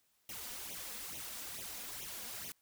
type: noise with flanger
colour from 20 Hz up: white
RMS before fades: -45 dBFS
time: 0.29-2.52 s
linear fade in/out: 2 ms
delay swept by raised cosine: 0.31 to 4.21 ms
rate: 2.3 Hz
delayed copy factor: +0.85
effects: white hiss -75 dBFS RMS until 2.61 s